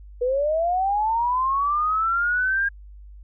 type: linear sweep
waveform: sine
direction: up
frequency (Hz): 479.3 to 1624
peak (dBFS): -19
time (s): 0.21-2.69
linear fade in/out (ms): 10
effects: added 50 Hz sine -40 dBFS peak until 3.23 s